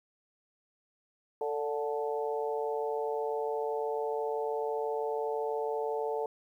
harmonic tone with a mistuned harmonic, 146 Hz, D3, 10 cents flat, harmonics 3 / 4 / 5 / 6, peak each -32 / -38 / -39 / -38 dBFS, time 1.41-6.26 s, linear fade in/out 2 ms, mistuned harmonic 3, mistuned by +23 cents, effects 11-bit

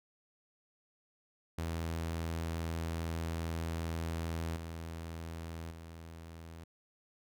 sawtooth tone with level steps, 82.41 Hz, E2, in tune, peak -31 / -37 / -43 dBFS, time 1.58-6.64 s, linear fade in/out 5 ms, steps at 4.56 / 5.71 s, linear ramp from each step 2 ms, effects none

